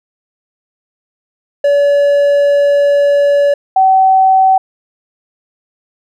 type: tone pair in turn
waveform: triangle / sine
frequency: 571 / 762.2 Hz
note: D5 / G5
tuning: -49 / -49 cents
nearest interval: perfect fourth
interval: 500 cents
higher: second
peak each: -5 dBFS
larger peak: neither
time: 1.64-3.54 / 3.76-4.58 s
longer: first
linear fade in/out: 5 ms
effects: none